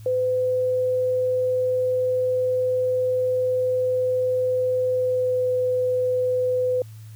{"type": "tone with pitch glide", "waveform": "sine", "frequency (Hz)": [507, 503.8], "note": ["B4", "B4"], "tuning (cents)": [45, 34], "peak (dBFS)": -19, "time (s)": [0.06, 6.82], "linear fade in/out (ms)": 2, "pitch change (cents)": -11, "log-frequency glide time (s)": [4.92, 5.49], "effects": ["added 109 Hz sine -38 dBFS peak until 7.15 s", "white hiss -55 dBFS RMS until 7.15 s"]}